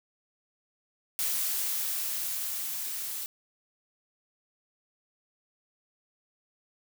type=noise with level ramp; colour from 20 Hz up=blue; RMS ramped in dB=-29 to -36 dBFS; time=1.19-3.26 s; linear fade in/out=0 ms; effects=none